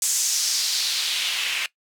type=noise with band-pass filter sweep; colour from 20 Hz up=white; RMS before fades=-24 dBFS; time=0.02-1.66 s; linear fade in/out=2 ms; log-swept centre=7400 to 2400 Hz; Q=2.2; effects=noise-tail reverb RT60 0.1 s tail -19 dB re dry